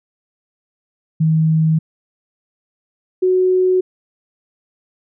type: tone pair in turn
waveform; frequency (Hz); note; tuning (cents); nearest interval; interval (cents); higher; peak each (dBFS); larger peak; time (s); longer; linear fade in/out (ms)
sine; 158.9 / 369.5; D#3 / F#4; +37 / -2; octave + minor third; 1461; second; -11; neither; 1.2-1.79 / 3.22-3.81; neither; 10
effects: none